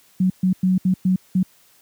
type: tone bursts at uneven times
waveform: sine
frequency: 185.5 Hz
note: F#3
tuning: 5 cents sharp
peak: -14 dBFS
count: 6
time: 0.2-0.3 / 0.43-0.53 / 0.63-0.78 / 0.85-0.94 / 1.05-1.16 / 1.35-1.43 s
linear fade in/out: 5 ms
effects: white hiss -55 dBFS RMS until 1.81 s + high-pass 60 Hz 12 dB/octave